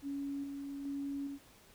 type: tone with tremolo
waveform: sine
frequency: 280 Hz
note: C#4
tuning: 18 cents sharp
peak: -36 dBFS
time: 0.02-1.39 s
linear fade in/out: 50 ms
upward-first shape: square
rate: 1.2 Hz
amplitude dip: 35%
effects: pink hiss -61 dBFS RMS until 1.74 s